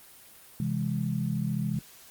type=chord; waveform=sine; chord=C augmented; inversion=none; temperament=equal with one note detuned; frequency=130.81 / 164.81 / 206 Hz; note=C3 / E3 / G#3; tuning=0 / 0 / -14 cents; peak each=-31 dBFS; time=0.6-1.79 s; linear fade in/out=2 ms; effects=white hiss -52 dBFS RMS until 2.1 s + Opus 32 kbps